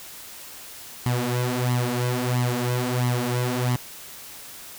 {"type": "tone with flanger", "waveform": "sawtooth", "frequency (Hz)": 123.47, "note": "B2", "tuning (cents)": 0, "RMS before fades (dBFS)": -24, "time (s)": [1.06, 3.76], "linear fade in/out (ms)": 0, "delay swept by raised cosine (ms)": [0.97, 6.17], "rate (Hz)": 1.5, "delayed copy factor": 0.75, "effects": ["white hiss -41 dBFS RMS until 4.78 s"]}